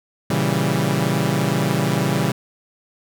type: chord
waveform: sawtooth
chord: A# diminished seventh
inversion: none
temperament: equal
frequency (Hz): 116.54 / 138.59 / 164.81 / 196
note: A#2 / C#3 / E3 / G3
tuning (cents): 0 / 0 / 0 / 0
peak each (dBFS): -22 / -18 / -19 / -19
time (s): 0.3-2.32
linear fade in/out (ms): 5
effects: none